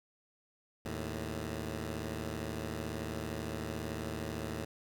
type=tone pair together; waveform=10% pulse; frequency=77.9 / 110.17 Hz; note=D#2 / A2; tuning=+3 / +3 cents; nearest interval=tritone; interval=600 cents; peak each=-31 / -32 dBFS; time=0.85-4.65 s; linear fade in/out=5 ms; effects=none